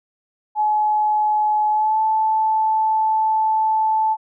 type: tone with pitch glide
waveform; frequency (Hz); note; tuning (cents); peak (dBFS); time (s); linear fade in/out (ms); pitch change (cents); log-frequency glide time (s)
sine; 850 to 874.4; G#5 to A5; +40 to -11; -15; 0.55-4.17; 50; +49; 1.7-2
effects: none